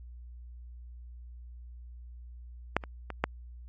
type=clicks; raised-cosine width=0.5 ms; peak=-9 / -25 / -22 / -10 dBFS; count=4; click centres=2.766 / 2.838 / 3.103 / 3.24 s; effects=added 60 Hz sine -44 dBFS peak until 3.68 s + AAC 32 kbps